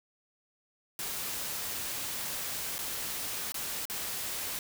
white noise with dropouts, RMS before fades -36 dBFS, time 0.99-4.59 s, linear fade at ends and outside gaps 1 ms, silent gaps 2.782-2.789 / 3.521-3.543 / 3.854-3.898 s, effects none

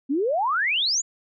sine exponential sweep, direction up, 256.1 to 7200 Hz, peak -20 dBFS, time 0.09-1.02 s, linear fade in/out 20 ms, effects none

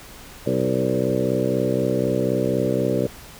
harmonic tone with a mistuned harmonic, 64 Hz, C2, 38 cents flat, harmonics 2 / 3 / 4 / 5 / 6 / 7 / 8 / 9, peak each -27 / -27 / -27 / -27 / -27 / -27 / -27 / -27 dBFS, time 0.46-3.07 s, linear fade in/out 5 ms, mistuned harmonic 7, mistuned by +27 cents, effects pink hiss -42 dBFS RMS until 3.39 s

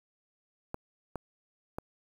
clicks, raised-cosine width 1 ms, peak -21 dBFS, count 3, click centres 0.744 / 1.157 / 1.785 s, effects 8-bit

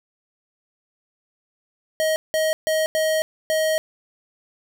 square tone bursts at uneven times, 630 Hz, D#5, 21 cents sharp, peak -19 dBFS, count 5, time 2-2.16 / 2.34-2.53 / 2.67-2.86 / 2.95-3.22 / 3.5-3.78 s, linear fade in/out 0 ms, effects none

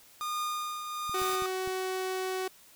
45% pulse tone with tremolo, 1219 Hz, D#6, 36 cents flat, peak -30 dBFS, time 0.21-1.46 s, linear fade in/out 0 ms, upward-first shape triangle, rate 1.2 Hz, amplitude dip 55%
clicks, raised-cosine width 5 ms, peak -34 dBFS, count 4, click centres 1.095 / 1.218 / 1.422 / 1.675 s
sawtooth tone, 374.5 Hz, F#4, 21 cents sharp, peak -27 dBFS, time 1.14-2.48 s, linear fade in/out 5 ms
white noise, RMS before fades -41 dBFS, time 1.18-1.36 s, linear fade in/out 5 ms
effects white hiss -57 dBFS RMS until 2.75 s

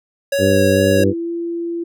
square tone with vibrato, 554.4 Hz, C#5, in tune, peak -16 dBFS, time 0.32-1.04 s, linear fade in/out 5 ms, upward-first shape sine, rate 2.3 Hz, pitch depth 15 cents each way
harmonic tone, 97.7 Hz, G2, 5 cents flat, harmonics 1 / 2 / 3 / 4 / 5, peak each -19 / -19 / -19 / -19 / -19 dBFS, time 0.38-1.14 s, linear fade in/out 50 ms
sine tone with pitch glide, 335.1 to 339.4 Hz, E4 to F4, +29 to -49 cents, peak -20 dBFS, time 0.98-1.84 s, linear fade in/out 10 ms, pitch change +22 cents, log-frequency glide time 1.17-1.31 s
effects none

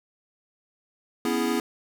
square chord, C# minor seventh, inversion third, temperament equal, 246.9 / 277.2 / 329.6 / 415.3 Hz, B3 / C#4 / E4 / G#4, 0 / 0 / 0 / 0 cents, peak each -28 / -32 / -29 / -30 dBFS, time 1.25-1.6 s, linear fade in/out 2 ms, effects none

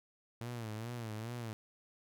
sawtooth tone with vibrato, 114.2 Hz, A#2, 35 cents flat, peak -36 dBFS, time 0.41-1.53 s, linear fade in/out 0 ms, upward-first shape sine, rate 2.4 Hz, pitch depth 110 cents each way, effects none

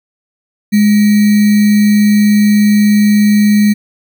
sine tone with sample-and-hold, 208.3 Hz, G#3, 5 cents sharp, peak -5 dBFS, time 0.72-3.74 s, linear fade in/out 20 ms, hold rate 2100 Hz, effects none

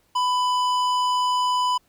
triangle tone with hard clipping, 997 Hz, B5, 16 cents sharp, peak -21 dBFS, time 0.15-1.78 s, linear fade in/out 10 ms, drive 16 dB, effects pink hiss -64 dBFS RMS until 1.88 s

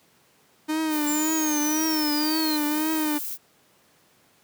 45% pulse tone with vibrato, 306.7 Hz, D#4, 25 cents flat, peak -23 dBFS, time 0.68-3.19 s, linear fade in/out 20 ms, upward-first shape triangle, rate 1.9 Hz, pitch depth 71 cents each way
violet noise, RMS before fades -32 dBFS, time 0.89-3.38 s, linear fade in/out 50 ms
sine linear sweep, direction down, 7400 to 4024 Hz, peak -28 dBFS, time 1.06-2.58 s, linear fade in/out 20 ms
effects pink hiss -60 dBFS RMS until 4.43 s + high-pass 150 Hz 12 dB/octave

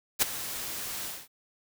white noise with ADSR envelope, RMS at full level -21 dBFS, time 0.19-1.28 s, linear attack 31 ms, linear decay 15 ms, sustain -15 dB, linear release 220 ms, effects none

